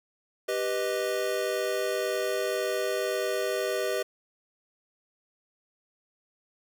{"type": "chord", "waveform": "square", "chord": "G augmented", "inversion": "none", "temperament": "equal", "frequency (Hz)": [392, 493.9, 622.3], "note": ["G4", "B4", "D#5"], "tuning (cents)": [0, 0, 0], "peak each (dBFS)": -32, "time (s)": [0.48, 4.03], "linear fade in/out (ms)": 10, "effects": []}